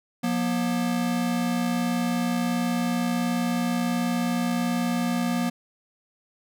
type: tone pair together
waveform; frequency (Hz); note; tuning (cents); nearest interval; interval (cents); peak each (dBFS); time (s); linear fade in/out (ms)
square; 179.3 / 239.3; F3 / A#3; +46 / +46; perfect fourth; 500; -29 / -25; 0.23-5.5; 10
effects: none